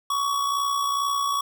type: tone with amplitude modulation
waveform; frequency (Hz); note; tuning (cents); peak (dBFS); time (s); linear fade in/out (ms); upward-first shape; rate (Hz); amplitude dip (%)
square; 1124; C#6; +24; -21; 0.1-1.41; 5; sine; 62.3; 45
effects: none